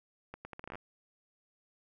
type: accelerating click train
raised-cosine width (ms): 0.5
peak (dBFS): -28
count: 11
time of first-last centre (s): 0.34-0.755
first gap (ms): 110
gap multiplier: 0.75
effects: none